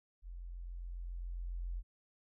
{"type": "tone with level ramp", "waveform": "sine", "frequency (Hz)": 43.65, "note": "F1", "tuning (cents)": 0, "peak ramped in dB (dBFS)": [-44, -36], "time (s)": [0.22, 1.83], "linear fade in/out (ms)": 50, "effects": []}